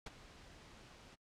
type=noise with ADSR envelope; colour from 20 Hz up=pink; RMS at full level=-44 dBFS; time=0.06-1.16 s; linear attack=6 ms; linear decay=22 ms; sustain=-14 dB; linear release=23 ms; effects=noise-tail reverb RT60 0.1 s tail -26 dB re dry + low-pass 6000 Hz 12 dB/octave